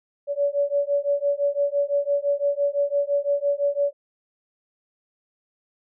sine beating tone pair, 567 / 572.9 Hz, C#5 / D5, +39 / -43 cents, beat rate 5.9 Hz, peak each -23 dBFS, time 0.27-3.93 s, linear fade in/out 50 ms, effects none

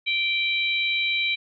harmonic tone, 782 Hz, G5, 4 cents flat, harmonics 3 / 4 / 5, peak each -23 / -31 / -27 dBFS, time 0.06-1.36 s, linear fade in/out 20 ms, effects none

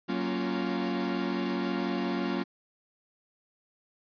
45% pulse chord, Gb major seventh, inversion none, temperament equal with one note detuned, 187.25 / 233.1 / 277.2 / 349.2 Hz, Gb3 / Bb3 / Db4 / F4, +21 / 0 / 0 / 0 cents, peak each -34 dBFS, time 0.08-2.44 s, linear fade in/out 20 ms, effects resampled to 11025 Hz

